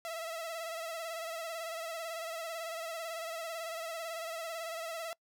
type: tone with vibrato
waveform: sawtooth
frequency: 659.3 Hz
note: E5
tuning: in tune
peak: -34 dBFS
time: 0.05-5.13 s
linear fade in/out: 0 ms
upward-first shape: sine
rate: 18 Hz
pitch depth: 49 cents each way
effects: noise-tail reverb RT60 0.1 s tail -25 dB re dry